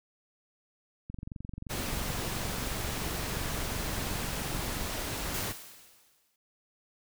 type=click train; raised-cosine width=5 ms; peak=-27 dBFS; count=87; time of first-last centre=1.1-4.855 s; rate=22.9 Hz
type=noise; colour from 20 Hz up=pink; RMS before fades=-35 dBFS; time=1.69-5.53 s; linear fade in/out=20 ms
type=noise with exponential decay; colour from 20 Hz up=white; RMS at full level=-36 dBFS; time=5.34-6.36 s; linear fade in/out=2 ms; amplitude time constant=220 ms
effects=none